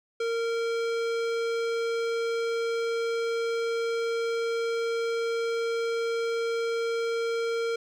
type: tone with hard clipping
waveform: sine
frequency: 461.3 Hz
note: A#4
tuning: 18 cents flat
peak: -28 dBFS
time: 0.2-7.76 s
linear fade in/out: 5 ms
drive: 18 dB
effects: none